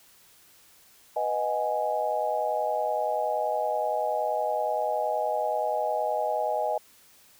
sine chord, G# minor seventh, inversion first, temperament equal, 493.9 / 622.3 / 740 / 830.6 Hz, B4 / D#5 / F#5 / G#5, 0 / 0 / 0 / 0 cents, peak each -33 / -28 / -33 / -29 dBFS, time 1.16-6.78 s, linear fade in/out 5 ms, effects white hiss -57 dBFS RMS until 7.39 s

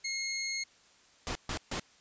15% pulse tone, 2156 Hz, C#7, 49 cents flat, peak -26 dBFS, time 0.04-0.64 s, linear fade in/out 10 ms
pink noise bursts, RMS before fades -35 dBFS, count 3, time 1.27-1.796 s, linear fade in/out 0 ms, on 82 ms, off 140 ms
effects white hiss -62 dBFS RMS until 2 s + resampled to 16000 Hz

